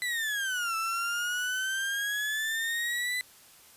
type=exponential two-way sweep; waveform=35% pulse; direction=down then up; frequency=2008 to 1318.5 to 2008 Hz; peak=-27 dBFS; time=0.02-3.21 s; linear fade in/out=0 ms; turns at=0.76 s; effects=white hiss -55 dBFS RMS until 3.76 s + resampled to 32000 Hz